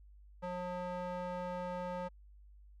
square tone with band-pass filter, 179.5 Hz, F3, 48 cents sharp, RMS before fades -40 dBFS, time 0.42-2.09 s, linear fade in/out 20 ms, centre 740 Hz, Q 1.6, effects added 50 Hz sine -55 dBFS peak until 2.8 s

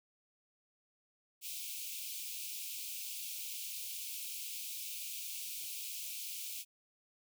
white high-pass noise, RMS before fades -43 dBFS, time 1.41-6.65 s, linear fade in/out 50 ms, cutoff 2300 Hz, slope 96 dB/octave, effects none

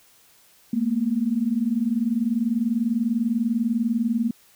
sine tone pair together, 217.8 / 237.9 Hz, A3 / A#3, -17 / +35 cents, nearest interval major second, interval 152 cents, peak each -24 / -22 dBFS, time 0.73-4.31 s, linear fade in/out 5 ms, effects white hiss -56 dBFS RMS until 4.55 s

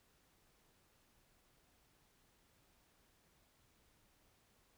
silence, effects pink hiss -73 dBFS RMS until 4.77 s

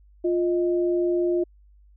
sine tone pair together, 350.3 / 624.2 Hz, F4 / D#5, +5 / +5 cents, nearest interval minor seventh, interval 1000 cents, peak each -20 / -30 dBFS, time 0.24-1.44 s, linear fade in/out 10 ms, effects added 50 Hz sine -51 dBFS peak until 1.96 s

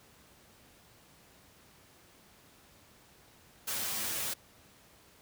white noise with comb filter, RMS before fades -35 dBFS, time 3.67-4.34 s, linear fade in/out 10 ms, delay 9 ms, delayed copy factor +0.9, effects pink hiss -60 dBFS RMS until 5.21 s + high-pass 60 Hz 12 dB/octave

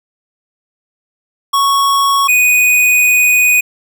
square tone pair in turn, 1108.7 / 2483 Hz, C#6 / D#7, 0 / -4 cents, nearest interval octave + major second, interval 1396 cents, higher second, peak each -10 / -8 dBFS, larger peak second, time 1.53-2.28 / 2.28-3.61 s, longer second, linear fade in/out 10 ms, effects none

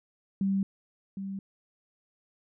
sine tone pair in turn, 194.9 / 194.9 Hz, G3 / G3, -10 / -10 cents, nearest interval unison, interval 0 cents, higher neither, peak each -24 / -33 dBFS, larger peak first, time 0.41-0.63 / 1.17-1.39 s, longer neither, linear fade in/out 2 ms, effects none

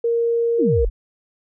sine tone, 466.2 Hz, A#4, in tune, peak -16 dBFS, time 0.04-0.85 s, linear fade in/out 5 ms
sine exponential sweep, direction down, 415.3 to 33.98 Hz, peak -17 dBFS, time 0.58-0.9 s, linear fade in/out 20 ms
effects none

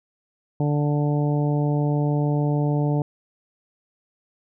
harmonic tone, 146.83 Hz, D3, in tune, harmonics 1 / 2 / 3 / 4 / 5 / 6, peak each -20 / -26 / -30 / -32 / -34 / -36 dBFS, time 0.6-3.02 s, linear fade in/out 2 ms, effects none

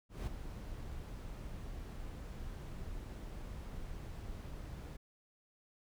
brown noise with ADSR envelope, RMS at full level -37 dBFS, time 0.09-4.97 s, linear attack 180 ms, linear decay 9 ms, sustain -8 dB, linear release 10 ms, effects none

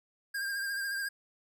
square tone with vibrato, 1604 Hz, G6, 39 cents sharp, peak -33 dBFS, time 0.34-1.09 s, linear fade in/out 10 ms, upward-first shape triangle, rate 14 Hz, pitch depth 41 cents each way, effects none

